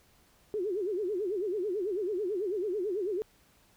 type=tone with vibrato; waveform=sine; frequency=390.3 Hz; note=G4; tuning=8 cents flat; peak=-29 dBFS; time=0.54-3.22 s; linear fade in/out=0 ms; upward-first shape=sine; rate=9.1 Hz; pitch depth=200 cents each way; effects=pink hiss -64 dBFS RMS until 3.76 s